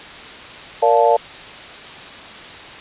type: chord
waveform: sine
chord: Bb major seventh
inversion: none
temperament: just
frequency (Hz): 466.2 / 582.7 / 699.2 / 874.1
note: Bb4 / D5 / F5 / A5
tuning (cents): 0 / -14 / +2 / -12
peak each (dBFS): -16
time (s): 0.82-1.17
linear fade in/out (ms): 10
effects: white hiss -35 dBFS RMS until 2.8 s + resampled to 8000 Hz